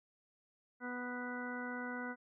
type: harmonic tone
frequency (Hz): 246.9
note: B3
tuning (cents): 0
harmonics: 1 / 2 / 3 / 4 / 5 / 6 / 8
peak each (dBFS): -43 / -48 / -51 / -50 / -53 / -44 / -51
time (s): 0.8-2.16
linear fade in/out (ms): 50
effects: none